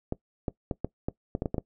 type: clicks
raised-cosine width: 2 ms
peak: -15 dBFS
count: 10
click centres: 0.124 / 0.482 / 0.712 / 0.846 / 1.085 / 1.351 / 1.421 / 1.458 / 1.544 / 1.582 s
effects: noise-tail reverb RT60 0.1 s tail -20 dB re dry